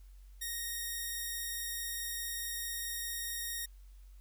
5% pulse tone, 1864.7 Hz, A#6, in tune, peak -26 dBFS, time 0.41-3.66 s, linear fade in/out 10 ms, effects added 47 Hz sine -51 dBFS peak until 4.2 s + white hiss -71 dBFS RMS until 4.2 s

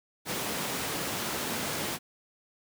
pink high-pass noise, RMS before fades -33 dBFS, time 0.25-1.99 s, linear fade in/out 50 ms, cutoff 160 Hz, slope 12 dB/octave, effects none

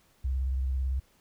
sine tone with vibrato, 65.5 Hz, C2, 2 cents sharp, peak -26 dBFS, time 0.24-1 s, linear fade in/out 10 ms, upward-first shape sine, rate 18 Hz, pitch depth 76 cents each way, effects pink hiss -65 dBFS RMS until 1.2 s

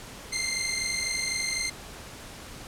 15% pulse tone pair together, 2080 / 2104 Hz, C7 / C7, -11 / +9 cents, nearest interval unison, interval 20 cents, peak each -24 dBFS, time 0.32-1.7 s, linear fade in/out 10 ms, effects pink hiss -43 dBFS RMS until 2.67 s + low-pass 11000 Hz 12 dB/octave

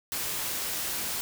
white noise, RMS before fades -32 dBFS, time 0.12-1.21 s, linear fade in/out 0 ms, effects none

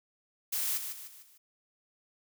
blue noise with echo, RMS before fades -32 dBFS, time 0.52-0.78 s, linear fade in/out 10 ms, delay 150 ms, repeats 4, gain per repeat -7 dB, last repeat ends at 1.38 s, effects none

